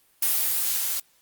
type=noise with level ramp; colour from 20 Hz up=blue; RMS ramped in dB=-22 to -27 dBFS; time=0.22-1 s; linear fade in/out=5 ms; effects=white hiss -62 dBFS RMS until 1.21 s + Opus 32 kbps